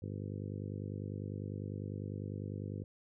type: harmonic tone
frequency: 50 Hz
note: G1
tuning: 35 cents sharp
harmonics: 2 / 3 / 4 / 5 / 6 / 7 / 8 / 9 / 10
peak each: -41 / -45 / -47 / -49 / -51 / -52 / -53 / -54 / -55 dBFS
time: 0.02-2.84 s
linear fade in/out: 5 ms
effects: none